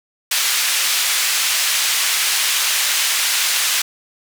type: band-pass noise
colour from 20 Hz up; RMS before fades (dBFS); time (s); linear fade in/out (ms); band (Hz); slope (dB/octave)
pink; -18; 0.31-3.82; 5; 2100 to 13000; 12
effects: none